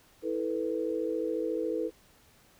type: chord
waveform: sine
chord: E suspended fourth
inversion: none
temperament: equal with one note detuned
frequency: 325.3 / 440 / 493.9 Hz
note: E4 / A4 / B4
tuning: -23 / 0 / 0 cents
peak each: -33 dBFS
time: 0.22-1.91 s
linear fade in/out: 50 ms
effects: pink hiss -61 dBFS RMS until 2.59 s